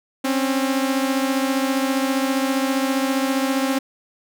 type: beating tone pair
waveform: sawtooth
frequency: 265.1 / 280.1 Hz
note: C4 / C#4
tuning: +23 / +18 cents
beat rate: 15 Hz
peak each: -16 / -21 dBFS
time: 0.24-3.79 s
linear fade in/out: 10 ms
effects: none